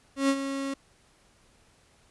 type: tone with ADSR envelope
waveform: 35% pulse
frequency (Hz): 273.6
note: C#4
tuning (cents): -23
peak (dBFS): -18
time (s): 0.16-0.74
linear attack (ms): 130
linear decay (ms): 61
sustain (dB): -10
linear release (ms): 6
effects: pink hiss -62 dBFS RMS until 2.1 s + resampled to 24000 Hz